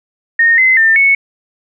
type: tone with pitch steps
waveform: sine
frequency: 1845 / 2052 / 1799 / 2209 Hz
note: A#6 / C7 / A6 / C#7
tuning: -18 / -34 / +38 / -7 cents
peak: -6 dBFS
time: 0.39-1.15 s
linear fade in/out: 5 ms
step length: 190 ms
effects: none